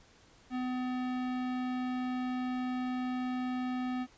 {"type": "tone with hard clipping", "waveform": "sine", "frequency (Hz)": 252.5, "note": "B3", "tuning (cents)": 39, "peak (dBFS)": -34, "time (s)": [0.5, 4.07], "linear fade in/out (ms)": 50, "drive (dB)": 18, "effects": ["pink hiss -61 dBFS RMS until 4.17 s", "resampled to 16000 Hz"]}